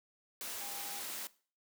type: tone in noise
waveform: sine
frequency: 806 Hz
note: G5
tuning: 48 cents sharp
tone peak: -50 dBFS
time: 0.61-1 s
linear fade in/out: 0 ms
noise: white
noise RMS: -42 dBFS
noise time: 0.41-1.27 s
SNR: -11 dB
effects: noise-tail reverb RT60 0.4 s tail -19 dB re dry + high-pass 200 Hz 12 dB/octave